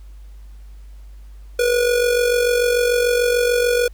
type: tone with amplitude modulation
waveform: square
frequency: 485 Hz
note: B4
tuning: 31 cents flat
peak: -13 dBFS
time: 1.59-3.88 s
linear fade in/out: 5 ms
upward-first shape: sine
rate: 46.8 Hz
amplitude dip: 55%
effects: added 50 Hz sine -36 dBFS peak until 3.93 s + pink hiss -58 dBFS RMS until 3.93 s